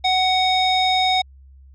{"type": "tone with low-pass filter", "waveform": "square", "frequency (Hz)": 745, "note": "F#5", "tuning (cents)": 12, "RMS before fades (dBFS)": -18, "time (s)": [0.04, 1.22], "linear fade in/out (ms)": 10, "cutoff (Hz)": 4200, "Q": 7.1, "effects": ["added 67 Hz sine -43 dBFS peak until 1.74 s"]}